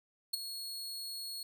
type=tone with ADSR envelope; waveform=sawtooth; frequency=4330 Hz; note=C#8; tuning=41 cents flat; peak=-25 dBFS; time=0.33-1.43 s; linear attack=10 ms; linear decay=13 ms; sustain=-12 dB; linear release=3 ms; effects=none